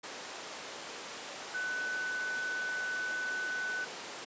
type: tone in noise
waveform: sine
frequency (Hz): 1500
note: F#6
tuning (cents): +23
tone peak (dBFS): -33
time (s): 1.54-3.85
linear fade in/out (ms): 10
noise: pink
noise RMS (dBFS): -41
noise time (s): 0.03-4.25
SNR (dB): +5
effects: high-pass 400 Hz 12 dB/octave + resampled to 16000 Hz